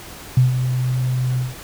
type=tone with ADSR envelope; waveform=sine; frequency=127 Hz; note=B2; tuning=49 cents sharp; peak=-8 dBFS; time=0.37-1.55 s; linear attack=4 ms; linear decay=140 ms; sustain=-9 dB; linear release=160 ms; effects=pink hiss -37 dBFS RMS until 1.63 s